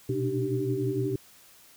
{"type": "tone cluster", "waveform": "sine", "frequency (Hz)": [120.5, 127, 294.3, 305.5, 387.3], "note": ["B2", "B2", "D4", "D#4", "G4"], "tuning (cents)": [-42, 49, 4, -32, -21], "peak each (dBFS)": [-35, -31, -34, -35, -29], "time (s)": [0.09, 1.16], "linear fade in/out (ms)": 5, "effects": ["white hiss -55 dBFS RMS until 1.76 s"]}